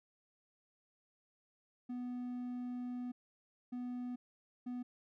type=tone bursts at uneven times; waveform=triangle; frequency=246.9 Hz; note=B3; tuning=in tune; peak=-37 dBFS; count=3; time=1.89-3.12 / 3.72-4.16 / 4.66-4.83 s; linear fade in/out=10 ms; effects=none